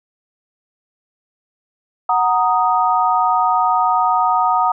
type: chord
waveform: sine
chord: D# minor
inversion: first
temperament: equal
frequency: 740 / 932.3 / 1244.5 Hz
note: F#5 / A#5 / D#6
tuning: 0 / 0 / 0 cents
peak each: -17 dBFS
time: 2.09-4.72 s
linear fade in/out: 5 ms
effects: none